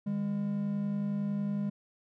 triangle tone pair together, 151.9 / 202.8 Hz, D#3 / G#3, -41 / -41 cents, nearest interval perfect fourth, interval 500 cents, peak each -36 / -28 dBFS, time 0.06-1.7 s, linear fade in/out 10 ms, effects none

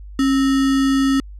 sine tone with sample-and-hold, 271.3 Hz, C#4, 37 cents flat, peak -13 dBFS, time 0.19-1.2 s, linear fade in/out 2 ms, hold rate 1575 Hz, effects added 50 Hz sine -33 dBFS peak until 1.39 s + low-pass 8000 Hz 12 dB/octave

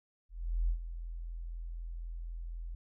sine tone with ADSR envelope, 42 Hz, E1, 33 cents sharp, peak -26 dBFS, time 0.29-2.75 s, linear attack 400 ms, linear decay 88 ms, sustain -12 dB, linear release 5 ms, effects none

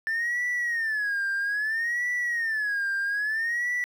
triangle tone with vibrato, 1767 Hz, A6, 7 cents sharp, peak -22 dBFS, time 0.07-3.84 s, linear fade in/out 0 ms, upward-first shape sine, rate 0.61 Hz, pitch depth 180 cents each way, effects tanh soft clip ceiling -20 dBFS + 10-bit

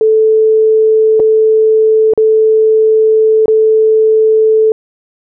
sine tone with dropouts, 438 Hz, A4, 8 cents flat, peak -5 dBFS, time 0.01-4.72 s, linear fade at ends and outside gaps 1 ms, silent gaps 1.196-1.2 / 2.136-2.176 / 3.458-3.481 s, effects none

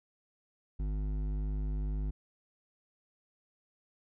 sine tone with hard clipping, 51 Hz, G#1, 31 cents flat, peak -33 dBFS, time 0.79-2.11 s, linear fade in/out 10 ms, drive 11 dB, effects none

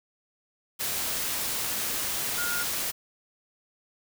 sine tone in noise, 1423 Hz, F6, 32 cents sharp, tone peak -30 dBFS, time 2.37-2.64 s, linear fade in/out 20 ms, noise white, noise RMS -30 dBFS, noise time 0.79-2.92 s, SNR -3 dB, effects none

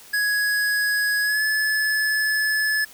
square tone with pitch glide, 1670 to 1723.9 Hz, G#6 to A6, +9 to -36 cents, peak -20 dBFS, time 0.13-2.85 s, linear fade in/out 10 ms, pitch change +55 cents, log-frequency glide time 1.22-1.43 s, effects white hiss -46 dBFS RMS until 2.93 s

